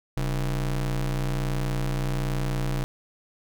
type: ring-modulated tone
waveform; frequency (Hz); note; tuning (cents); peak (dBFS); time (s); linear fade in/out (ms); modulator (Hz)
square; 82.41; E2; 0; -22; 0.17-2.84; 0; 51.8
effects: none